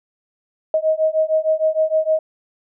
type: beating tone pair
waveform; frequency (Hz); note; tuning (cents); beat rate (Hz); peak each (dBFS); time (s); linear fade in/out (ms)
sine; 627 / 633.5; D#5 / D#5; +13 / +31; 6.5; -18; 0.74-2.19; 2
effects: none